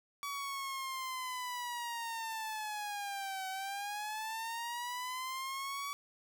sawtooth linear two-way sweep, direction down then up, 1140 to 756 to 1140 Hz, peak -34 dBFS, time 0.23-5.93 s, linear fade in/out 0 ms, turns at 3.48 s, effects none

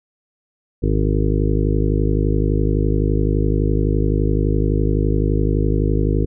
harmonic tone, 51.8 Hz, G#1, 4 cents flat, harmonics 1 / 2 / 3 / 5 / 6 / 7 / 8 / 9, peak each -18 / -21 / -23 / -25 / -26 / -26 / -27 / -28 dBFS, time 0.82-6.26 s, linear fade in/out 20 ms, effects none

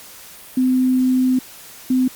sine tone pair in turn, 256.2 / 256.2 Hz, C4 / C4, -36 / -36 cents, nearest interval unison, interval 0 cents, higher neither, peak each -13 dBFS, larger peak neither, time 0.57-1.39 / 1.9-2.08 s, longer first, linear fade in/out 5 ms, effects white hiss -40 dBFS RMS until 2.15 s + Opus 48 kbps

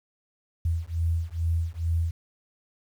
sine beating tone pair, 82 / 84.3 Hz, E2 / E2, -9 / +39 cents, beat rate 2.3 Hz, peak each -27 dBFS, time 0.65-2.11 s, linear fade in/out 5 ms, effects 9-bit

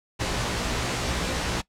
pink noise with comb filter, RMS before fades -27 dBFS, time 0.19-1.62 s, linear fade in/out 20 ms, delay 17 ms, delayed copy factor +0.8, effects noise-tail reverb RT60 0.1 s tail -20 dB re dry + low-pass 7000 Hz 12 dB/octave

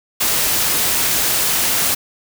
white noise, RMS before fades -17 dBFS, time 0.2-1.95 s, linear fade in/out 10 ms, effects none

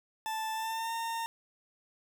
40% pulse tone with pitch glide, 880 to 914.7 Hz, A5 to A#5, 0 to -33 cents, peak -32 dBFS, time 0.26-1.26 s, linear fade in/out 0 ms, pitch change +67 cents, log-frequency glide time 0.53-0.92 s, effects none

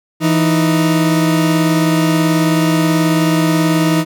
40% pulse tone pair together, 165.38 / 312.2 Hz, E3 / D#4, +6 / +6 cents, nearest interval major seventh, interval 1100 cents, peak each -13 dBFS, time 0.2-4.05 s, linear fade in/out 50 ms, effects none

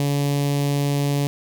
sawtooth tone with notch filter, 142.4 Hz, C#3, 47 cents sharp, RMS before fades -21 dBFS, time 0-1.27 s, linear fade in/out 0 ms, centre 1400 Hz, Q 0.89, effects none

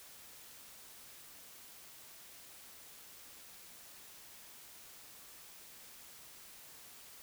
silence, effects white hiss -55 dBFS RMS until 7.22 s

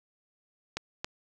clicks, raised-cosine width 0.2 ms, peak -15 dBFS, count 2, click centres 0.77 / 1.045 s, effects none

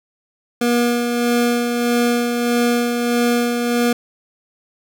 25% pulse tone with tremolo, 239.5 Hz, A#3, 47 cents sharp, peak -10 dBFS, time 0.61-3.93 s, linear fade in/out 5 ms, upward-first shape sine, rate 1.6 Hz, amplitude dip 40%, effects none

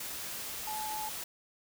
sine tone in noise, 860 Hz, A5, 40 cents flat, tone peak -36 dBFS, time 0.67-1.09 s, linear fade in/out 5 ms, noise white, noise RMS -40 dBFS, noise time 0-1.24 s, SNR +1 dB, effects none

